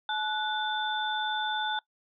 sine tone cluster, 858 / 1475 / 3538 Hz, A5 / F#6 / A7, -44 / -6 / +9 cents, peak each -31 / -33 / -33 dBFS, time 0.09-1.79 s, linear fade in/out 2 ms, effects noise-tail reverb RT60 0.1 s tail -22 dB re dry

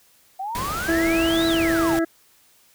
sine exponential two-way sweep, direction up then down, 740 to 4044 to 740 Hz, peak -26 dBFS, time 0.39-1.97 s, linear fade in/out 10 ms, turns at 1.47 s
pink noise, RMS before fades -30 dBFS, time 0.55-1.99 s, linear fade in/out 0 ms
harmonic tone, 330 Hz, E4, 2 cents sharp, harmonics 1 / 2 / 4 / 5 / 6, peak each -19 / -26 / -33 / -31 / -39 dBFS, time 0.88-2.05 s, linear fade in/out 10 ms
effects white hiss -57 dBFS RMS until 2.74 s

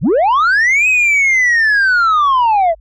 sine linear two-way sweep, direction up then down, 100 to 2561 to 629 Hz, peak -6 dBFS, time 0.01-2.75 s, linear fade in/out 50 ms, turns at 0.88 s, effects tanh soft clip ceiling -8 dBFS + added 50 Hz sine -41 dBFS peak until 2.8 s

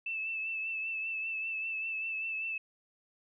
sine tone with vibrato, 2637 Hz, E7, in tune, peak -33 dBFS, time 0.06-2.58 s, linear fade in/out 5 ms, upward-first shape triangle, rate 5.1 Hz, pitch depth 36 cents each way, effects none

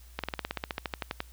slowing click train, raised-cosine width 0.3 ms, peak -15 dBFS, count 16, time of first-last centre 0.19-1.204 s, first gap 47 ms, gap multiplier 1.05, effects added 60 Hz sine -49 dBFS peak until 1.32 s + white hiss -59 dBFS RMS until 1.32 s

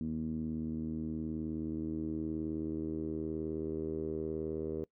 10% pulse tone with low-pass filter sweep, 79 Hz, D#2, 27 cents sharp, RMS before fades -37 dBFS, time 0.01-4.84 s, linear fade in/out 0 ms, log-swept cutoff 240 to 440 Hz, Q 4.1, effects noise-tail reverb RT60 0.1 s tail -23 dB re dry

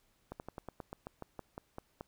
slowing click train, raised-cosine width 1 ms, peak -28 dBFS, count 13, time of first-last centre 0.32-2.009 s, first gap 79 ms, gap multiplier 1.1, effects pink hiss -73 dBFS RMS until 2.07 s

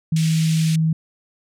sine tone, 160 Hz, D#3, 49 cents sharp, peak -15 dBFS, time 0.12-0.93 s, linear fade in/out 5 ms
pink band-pass noise, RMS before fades -32 dBFS, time 0.16-0.76 s, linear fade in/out 5 ms, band 2300 to 9900 Hz, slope 24 dB/octave
effects none

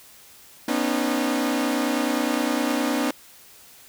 sawtooth tone cluster, 244.1 / 273.6 / 303.7 Hz, B3 / C#4 / D#4, -20 / -23 / -42 cents, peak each -22 dBFS, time 0.68-3.11 s, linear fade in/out 5 ms, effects white hiss -49 dBFS RMS until 3.88 s

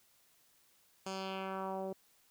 10% pulse tone with low-pass filter sweep, 191.2 Hz, G3, 43 cents flat, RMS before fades -40 dBFS, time 1.06-1.93 s, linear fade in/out 5 ms, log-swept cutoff 7300 to 470 Hz, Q 1.8, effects white hiss -69 dBFS RMS until 2.3 s

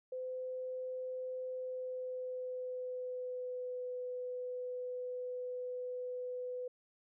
sine tone with pitch glide, 511 to 499.3 Hz, C5 to B4, -41 to +19 cents, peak -38 dBFS, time 0.12-6.68 s, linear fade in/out 5 ms, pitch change -40 cents, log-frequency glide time 1.49-3.85 s, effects none

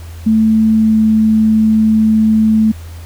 sine tone with pitch glide, 220 to 218.6 Hz, A3 to A3, 0 to -11 cents, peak -7 dBFS, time 0.26-2.72 s, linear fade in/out 10 ms, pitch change -11 cents, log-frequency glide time 0.71-1.03 s, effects added 83 Hz sine -27 dBFS peak until 3.05 s + pink hiss -40 dBFS RMS until 3.05 s

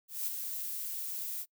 violet noise with ADSR envelope, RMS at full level -33 dBFS, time 0.08-1.46 s, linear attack 190 ms, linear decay 19 ms, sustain -5 dB, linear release 53 ms, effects noise-tail reverb RT60 0.1 s tail -25 dB re dry

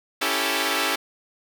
5% pulse chord, A dominant seventh, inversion first, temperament equal, 277.2 / 329.6 / 392 / 440 Hz, C#4 / E4 / G4 / A4, 0 / 0 / 0 / 0 cents, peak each -16 dBFS, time 0.21-0.96 s, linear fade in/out 10 ms, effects none

